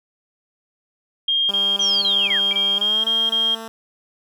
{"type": "tone bursts", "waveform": "sine", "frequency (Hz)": 3221, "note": "G7", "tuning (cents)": 46, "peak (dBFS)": -16, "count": 9, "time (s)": [1.28, 3.55], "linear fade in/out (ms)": 5, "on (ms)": 230, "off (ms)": 25}
{"type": "tone with pitch glide", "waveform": "10% pulse", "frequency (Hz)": [199.2, 224.9], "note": ["G3", "A3"], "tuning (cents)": [28, 38], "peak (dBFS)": -23, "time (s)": [1.49, 3.68], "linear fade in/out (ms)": 0, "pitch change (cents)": 210, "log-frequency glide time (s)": [2.75, 3.07]}
{"type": "linear sweep", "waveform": "sine", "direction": "down", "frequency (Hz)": [6120, 1396.9], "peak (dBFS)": -22, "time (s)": [1.79, 2.41], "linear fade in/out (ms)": 50}
{"type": "tone with exponential decay", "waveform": "sine", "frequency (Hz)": 2327, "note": "D7", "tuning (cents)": -17, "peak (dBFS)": -24, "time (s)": [2.51, 2.9], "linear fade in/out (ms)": 0, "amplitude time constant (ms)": 83}
{"effects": []}